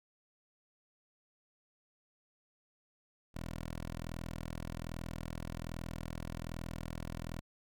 10% pulse tone, 41.24 Hz, E1, 2 cents sharp, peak -32 dBFS, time 3.34-7.41 s, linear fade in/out 20 ms, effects none

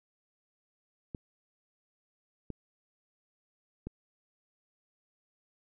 clicks, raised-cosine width 3 ms, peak -25 dBFS, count 3, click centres 1.148 / 2.503 / 3.87 s, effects none

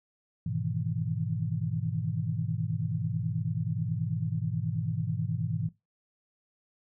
sine chord, E major seventh, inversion first, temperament equal, 103.83 / 123.47 / 155.56 / 164.81 Hz, G#2 / B2 / D#3 / E3, 0 / 0 / 0 / 0 cents, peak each -34 dBFS, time 0.46-5.69 s, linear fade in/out 5 ms, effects noise-tail reverb RT60 0.2 s tail -17 dB re dry

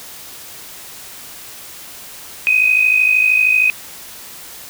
sine tone pair together, 2506 / 2559 Hz, D#7 / D#7, +12 / +48 cents, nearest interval unison, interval 36 cents, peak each -11 / -17 dBFS, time 2.47-3.7 s, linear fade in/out 0 ms, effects white hiss -35 dBFS RMS until 4.69 s

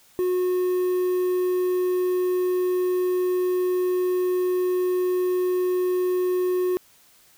triangle tone with quantisation, 363.5 Hz, F#4, 31 cents flat, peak -18 dBFS, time 0.19-6.77 s, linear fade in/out 0 ms, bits 7, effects white hiss -56 dBFS RMS until 7.37 s

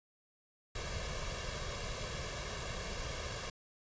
pink noise with comb filter, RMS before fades -40 dBFS, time 0.75-3.5 s, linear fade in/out 5 ms, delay 1.8 ms, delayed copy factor +0.7, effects resampled to 16000 Hz

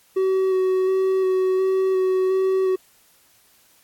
triangle tone with vibrato, 376.9 Hz, F#4, 32 cents sharp, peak -15 dBFS, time 0.16-2.76 s, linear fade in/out 10 ms, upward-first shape square, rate 1.4 Hz, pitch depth 12 cents each way, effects white hiss -57 dBFS RMS until 3.83 s + AAC 64 kbps

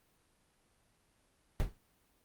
brown noise with exponential decay, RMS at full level -26 dBFS, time 1.6-1.77 s, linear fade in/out 0 ms, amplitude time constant 36 ms, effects pink hiss -72 dBFS RMS until 2.24 s + Opus 32 kbps

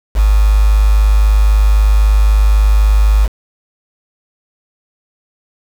sine tone with quantisation, 51.91 Hz, G#1, in tune, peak -6 dBFS, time 0.14-3.29 s, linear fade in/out 50 ms, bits 4, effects none

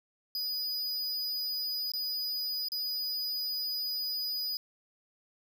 square tone with dropouts, 4947 Hz, D#8, 11 cents flat, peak -32 dBFS, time 0.35-4.57 s, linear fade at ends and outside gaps 1 ms, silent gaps 1.918-1.936 / 2.685-2.719 s, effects none

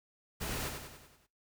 pink noise with echo, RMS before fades -38 dBFS, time 0.4-0.7 s, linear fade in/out 20 ms, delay 95 ms, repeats 6, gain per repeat -5 dB, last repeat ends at 1.27 s, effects noise-tail reverb RT60 0.2 s tail -18 dB re dry

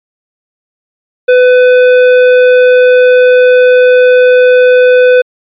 sine tone with tanh clipping, 501 Hz, B4, 25 cents sharp, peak -4 dBFS, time 1.28-5.22 s, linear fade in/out 10 ms, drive 14 dB, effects resampled to 8000 Hz

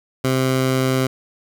15% pulse tone, 130.81 Hz, C3, in tune, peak -10 dBFS, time 0.24-1.07 s, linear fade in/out 5 ms, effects none

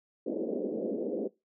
white band-pass noise, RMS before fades -33 dBFS, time 0.26-1.28 s, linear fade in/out 10 ms, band 210 to 520 Hz, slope 48 dB/octave, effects noise-tail reverb RT60 0.2 s tail -19 dB re dry

